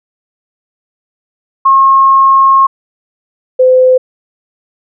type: tone pair in turn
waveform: sine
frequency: 1080 / 511.8 Hz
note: C#6 / C5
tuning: -45 / -38 cents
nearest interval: octave + minor second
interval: 1293 cents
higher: first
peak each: -3 dBFS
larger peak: neither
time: 1.65-2.67 / 3.59-3.98 s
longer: first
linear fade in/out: 10 ms
effects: none